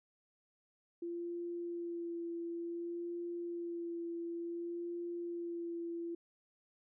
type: tone with vibrato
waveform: sine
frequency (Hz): 342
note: F4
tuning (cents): -36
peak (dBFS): -38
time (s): 1.02-6.15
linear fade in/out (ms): 5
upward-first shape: sine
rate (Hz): 0.56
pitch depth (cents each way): 17
effects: none